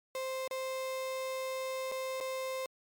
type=tone with dropouts; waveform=35% pulse; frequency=523.3 Hz; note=C5; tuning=in tune; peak=-33 dBFS; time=0.15-2.66 s; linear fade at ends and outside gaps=1 ms; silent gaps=0.477-0.51 / 1.916-1.92 / 2.203-2.209 s; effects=MP3 96 kbps